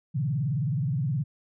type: tone with vibrato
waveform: sine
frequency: 138.59 Hz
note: C#3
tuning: in tune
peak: -24 dBFS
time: 0.14-1.24 s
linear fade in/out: 20 ms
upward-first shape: sine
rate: 19 Hz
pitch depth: 290 cents each way
effects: none

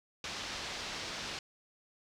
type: low-pass noise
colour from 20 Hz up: white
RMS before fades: -41 dBFS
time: 0.24-1.39 s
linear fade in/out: 2 ms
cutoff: 5400 Hz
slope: 24 dB/octave
effects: none

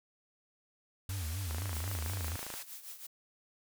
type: tone with vibrato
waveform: triangle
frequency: 87.31 Hz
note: F2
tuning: in tune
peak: -33 dBFS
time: 1.09-2.36 s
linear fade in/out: 0 ms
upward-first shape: sine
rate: 4 Hz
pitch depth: 210 cents each way
type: band-pass noise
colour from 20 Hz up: white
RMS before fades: -46 dBFS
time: 1.09-2.63 s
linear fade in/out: 5 ms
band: 560 to 15000 Hz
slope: 24 dB/octave
type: click train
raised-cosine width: 0.5 ms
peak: -27 dBFS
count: 29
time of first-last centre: 1.51-2.539 s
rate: 27.2 Hz
type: noise with tremolo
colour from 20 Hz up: blue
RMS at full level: -44 dBFS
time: 1.73-3.07 s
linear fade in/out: 10 ms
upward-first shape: triangle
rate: 6.2 Hz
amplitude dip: 75%
effects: none

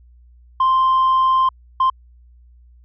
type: tone bursts at uneven times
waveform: sine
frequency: 1046.5 Hz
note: C6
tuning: in tune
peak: -10 dBFS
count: 2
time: 0.6-1.49 / 1.8-1.9 s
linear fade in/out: 5 ms
effects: tanh soft clip ceiling -11 dBFS + added 60 Hz sine -45 dBFS peak until 2.84 s

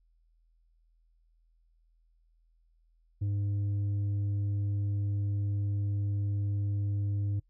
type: tone with tanh clipping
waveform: triangle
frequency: 101.1 Hz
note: G#2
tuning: 46 cents flat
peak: -29 dBFS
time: 3.21-7.4 s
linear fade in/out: 10 ms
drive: 9 dB
effects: noise-tail reverb RT60 0.1 s tail -24 dB re dry + added 41 Hz sine -64 dBFS peak until 7.49 s

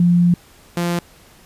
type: tone pair in turn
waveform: sine / sawtooth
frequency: 174.61 / 173 Hz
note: F3 / F3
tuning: 0 / -16 cents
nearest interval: unison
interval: 16 cents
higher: first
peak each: -10 / -14 dBFS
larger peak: first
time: 0-0.34 / 0.77-0.99 s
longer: first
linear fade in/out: 2 ms
effects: pink hiss -48 dBFS RMS until 1.45 s + resampled to 32000 Hz

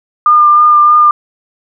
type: tone with vibrato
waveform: sine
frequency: 1204 Hz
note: D6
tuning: 43 cents sharp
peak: -3 dBFS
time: 0.26-1.11 s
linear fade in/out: 2 ms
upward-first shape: triangle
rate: 3.2 Hz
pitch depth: 18 cents each way
effects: none

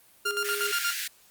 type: tone with tremolo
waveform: sawtooth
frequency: 1400 Hz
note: F6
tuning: 4 cents sharp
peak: -22 dBFS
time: 0.25-0.94 s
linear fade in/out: 10 ms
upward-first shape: square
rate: 8.4 Hz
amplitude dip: 70%
type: tone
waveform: triangle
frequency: 410.4 Hz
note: G#4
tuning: 21 cents flat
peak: -31 dBFS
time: 0.25-0.72 s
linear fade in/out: 10 ms
type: high-pass noise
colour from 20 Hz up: pink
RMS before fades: -33 dBFS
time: 0.44-1.08 s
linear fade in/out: 10 ms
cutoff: 1500 Hz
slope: 96 dB/octave
effects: white hiss -58 dBFS RMS until 1.3 s + Opus 32 kbps

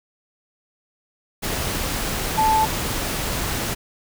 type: tone in noise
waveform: sine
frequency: 875 Hz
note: A5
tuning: 10 cents flat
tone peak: -15 dBFS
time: 2.37-2.66 s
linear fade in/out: 20 ms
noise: pink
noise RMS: -25 dBFS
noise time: 1.42-3.75 s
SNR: +7 dB
effects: none

